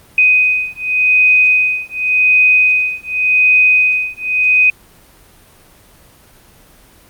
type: beating tone pair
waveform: sine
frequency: 2502 / 2502.88 Hz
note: D#7 / D#7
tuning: +9 / +10 cents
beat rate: 0.88 Hz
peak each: -12 dBFS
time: 0.18-4.7 s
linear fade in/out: 2 ms
effects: pink hiss -45 dBFS RMS until 7.09 s + Opus 32 kbps